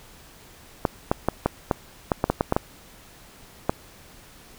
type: clicks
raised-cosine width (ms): 1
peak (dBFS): -5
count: 12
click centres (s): 0.852 / 1.115 / 1.286 / 1.46 / 1.712 / 2.118 / 2.241 / 2.3 / 2.409 / 2.524 / 2.565 / 3.695
effects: pink hiss -49 dBFS RMS until 4.58 s